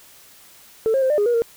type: tone with pitch steps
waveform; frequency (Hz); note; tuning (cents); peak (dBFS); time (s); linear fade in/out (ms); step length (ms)
sine; 444.1 / 536 / 523 / 598 / 412.5 / 478.7 / 463.3; A4 / C5 / C5 / D5 / G#4 / A#4 / A#4; +16 / +42 / -1 / +31 / -12 / +46 / -11; -14; 0.86-1.42; 0; 80
effects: tanh soft clip ceiling -12 dBFS + white hiss -48 dBFS RMS until 1.56 s